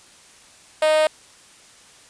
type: tone with high-pass filter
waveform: 5% pulse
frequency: 309.8 Hz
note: D#4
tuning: 7 cents flat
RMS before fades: -17 dBFS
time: 0.82-1.07 s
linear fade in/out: 2 ms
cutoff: 630 Hz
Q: 8
effects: white hiss -49 dBFS RMS until 2.09 s + resampled to 22050 Hz